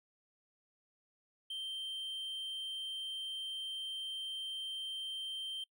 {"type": "tone", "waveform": "triangle", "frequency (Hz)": 3136, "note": "G7", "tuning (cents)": 0, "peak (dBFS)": -37, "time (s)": [1.5, 5.64], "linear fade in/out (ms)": 5, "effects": ["noise-tail reverb RT60 0.1 s tail -24 dB re dry"]}